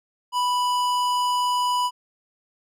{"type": "tone with tanh clipping", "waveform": "sine", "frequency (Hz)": 987.8, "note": "B5", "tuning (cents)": 0, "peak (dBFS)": -22, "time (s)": [0.32, 1.91], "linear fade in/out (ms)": 50, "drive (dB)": 18, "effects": []}